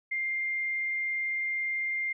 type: tone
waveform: sine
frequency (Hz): 2106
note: C7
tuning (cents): +11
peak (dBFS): -28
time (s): 0.11-2.13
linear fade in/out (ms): 10
effects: none